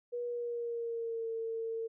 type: tone with pitch glide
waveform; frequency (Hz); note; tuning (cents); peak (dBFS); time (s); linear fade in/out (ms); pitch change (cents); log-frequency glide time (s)
sine; 482.5 to 452.8; B4 to A4; -40 to +50; -34; 0.12-1.88; 20; -110; 0.25-1.3
effects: none